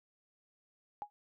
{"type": "tone with exponential decay", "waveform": "sine", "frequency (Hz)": 828, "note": "G#5", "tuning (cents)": -5, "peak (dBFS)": -33, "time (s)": [1.02, 1.1], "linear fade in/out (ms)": 0, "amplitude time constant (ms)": 16, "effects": []}